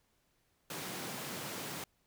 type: high-pass noise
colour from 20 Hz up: pink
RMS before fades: -42 dBFS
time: 0.7-1.84 s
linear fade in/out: 2 ms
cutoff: 130 Hz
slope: 24 dB/octave
effects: pink hiss -75 dBFS RMS until 2.06 s